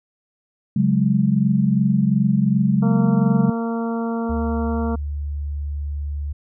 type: chord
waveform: sine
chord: C# suspended fourth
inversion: none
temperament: equal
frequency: 138.59 / 185 / 207.7 Hz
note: C#3 / F#3 / G#3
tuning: 0 / 0 / 0 cents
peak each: -20 / -19 / -18 dBFS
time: 0.76-3.5 s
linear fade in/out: 5 ms
type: harmonic tone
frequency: 229.9 Hz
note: A#3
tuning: 24 cents flat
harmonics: 1 / 2 / 3 / 4 / 5 / 6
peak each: -22 / -28 / -32 / -34 / -36 / -38 dBFS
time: 2.82-4.96 s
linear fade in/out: 10 ms
type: tone with pitch glide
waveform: sine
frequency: 73 to 72.5 Hz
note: D2 to D2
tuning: -10 to -22 cents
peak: -23 dBFS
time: 4.29-6.33 s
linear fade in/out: 10 ms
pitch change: -12 cents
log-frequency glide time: 4.8-5.41 s
effects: none